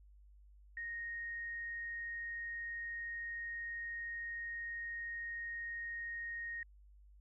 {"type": "tone", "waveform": "sine", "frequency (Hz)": 1863, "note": "A#6", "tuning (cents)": -2, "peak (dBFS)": -40, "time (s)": [0.77, 6.63], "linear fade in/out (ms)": 2, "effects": ["added 50 Hz sine -58 dBFS peak until 7.2 s"]}